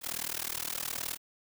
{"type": "noise with amplitude modulation", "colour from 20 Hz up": "white", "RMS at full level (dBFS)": -32, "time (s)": [0.01, 1.18], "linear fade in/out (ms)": 50, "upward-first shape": "sine", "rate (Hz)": 39.2, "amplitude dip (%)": 100, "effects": []}